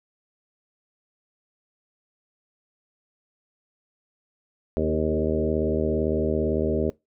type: harmonic tone with a mistuned harmonic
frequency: 77.78 Hz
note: D#2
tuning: in tune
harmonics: 1 / 2 / 3 / 4 / 5 / 6 / 7 / 8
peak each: -29 / -32 / -28 / -31 / -27 / -30 / -30 / -32 dBFS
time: 4.77-6.9 s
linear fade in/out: 0 ms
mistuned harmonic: 5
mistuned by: +17 cents
effects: noise-tail reverb RT60 0.2 s tail -22 dB re dry